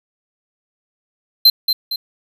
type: tone with echo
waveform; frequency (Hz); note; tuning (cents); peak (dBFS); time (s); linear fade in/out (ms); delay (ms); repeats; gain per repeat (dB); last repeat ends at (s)
square; 4111; C8; -31; -6; 1.45-1.5; 5; 230; 2; -7; 1.96
effects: none